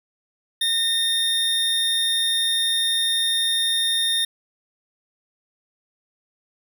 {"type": "tone pair together", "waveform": "square", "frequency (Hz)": [1828, 3656], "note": ["A#6", "A#7"], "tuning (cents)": [-34, -34], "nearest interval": "octave", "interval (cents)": 1200, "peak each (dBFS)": [-30, -20], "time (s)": [0.61, 4.25], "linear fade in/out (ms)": 5, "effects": []}